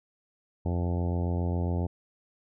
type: harmonic tone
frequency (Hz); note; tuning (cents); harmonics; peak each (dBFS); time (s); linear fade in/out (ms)
87.31; F2; 0; 1 / 2 / 3 / 4 / 5 / 6 / 7 / 8 / 9 / 10; -27 / -33 / -37 / -39 / -41 / -43 / -44 / -45 / -46 / -47; 0.65-1.87; 10
effects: none